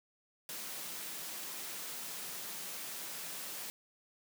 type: high-pass noise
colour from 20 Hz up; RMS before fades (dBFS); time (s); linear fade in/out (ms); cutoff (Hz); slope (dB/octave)
white; -43; 0.49-3.7; 0; 130; 96
effects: none

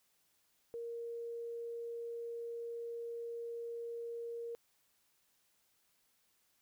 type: tone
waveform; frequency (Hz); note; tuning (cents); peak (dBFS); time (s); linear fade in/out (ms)
sine; 467.4; A#4; +5; -40; 0.74-4.55; 0
effects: white hiss -75 dBFS RMS until 6.61 s

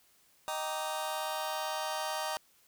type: chord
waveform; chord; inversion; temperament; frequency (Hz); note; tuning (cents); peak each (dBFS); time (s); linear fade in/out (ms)
sawtooth; Eb major seventh; none; just; 622.3 / 777.8 / 933.4 / 1166.7; Eb5 / G5 / Bb5 / D6; 0 / -14 / +2 / -12; -34 / -35 / -34 / -38; 0.48-2.37; 0
effects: white hiss -66 dBFS RMS until 2.67 s

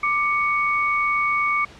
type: tone pair together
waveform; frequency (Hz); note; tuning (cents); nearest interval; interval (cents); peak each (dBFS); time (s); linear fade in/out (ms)
sine; 1180 / 2228; D6 / C#7; +8 / +8; major seventh; 1100; -21; 0.03-1.65; 5
effects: pink hiss -45 dBFS RMS until 1.79 s + low-pass 5000 Hz 12 dB/octave

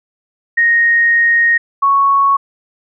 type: tone pair in turn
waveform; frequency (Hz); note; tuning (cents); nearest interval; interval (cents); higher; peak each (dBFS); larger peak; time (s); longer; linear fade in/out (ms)
sine; 1864.7 / 1108.8; A#6 / C#6; 0 / 0; major sixth; 900; first; -8; neither; 0.57-1.58 / 1.82-2.37; first; 10
effects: none

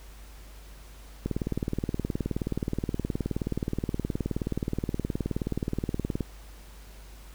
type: click train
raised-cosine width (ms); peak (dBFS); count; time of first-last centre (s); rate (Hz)
3; -15; 95; 1.26-6.207; 19
effects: added 50 Hz sine -45 dBFS peak until 7.34 s + pink hiss -53 dBFS RMS until 7.34 s

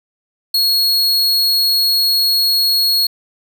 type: tone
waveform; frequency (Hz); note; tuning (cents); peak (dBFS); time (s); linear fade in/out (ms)
45% pulse; 4318; C#8; -46; -11; 0.54-3.07; 5
effects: none

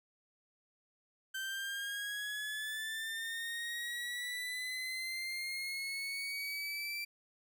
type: linear sweep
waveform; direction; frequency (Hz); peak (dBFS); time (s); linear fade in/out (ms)
30% pulse; up; 1548 to 2349; -35; 1.34-7.05; 10
effects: none

